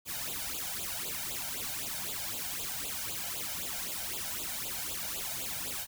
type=noise with flanger; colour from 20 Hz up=white; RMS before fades=-37 dBFS; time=0.05-5.87 s; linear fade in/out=50 ms; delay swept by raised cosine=0.26 to 1.36 ms; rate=3.9 Hz; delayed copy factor=+1; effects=none